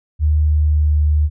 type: tone with pitch glide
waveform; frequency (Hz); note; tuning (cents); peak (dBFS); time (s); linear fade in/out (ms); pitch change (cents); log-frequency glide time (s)
sine; 76.1 to 75.18; D#2 to D2; -38 to +41; -11; 0.19-1.3; 50; -21; 0.4-0.97
effects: none